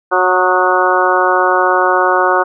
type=harmonic tone with a mistuned harmonic; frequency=183.5 Hz; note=F#3; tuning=14 cents flat; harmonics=2 / 3 / 4 / 5 / 6 / 7 / 8; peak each=-17 / -17 / -17 / -17 / -17 / -17 / -17 dBFS; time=0.11-2.44 s; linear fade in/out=20 ms; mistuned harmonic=7; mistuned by=-36 cents; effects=none